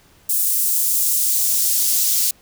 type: noise with high-pass filter sweep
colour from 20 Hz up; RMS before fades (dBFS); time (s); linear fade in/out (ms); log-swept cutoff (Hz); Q
white; -18; 0.29-2.31; 5; 9300 to 5100; 0.94
effects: pink hiss -53 dBFS RMS until 2.41 s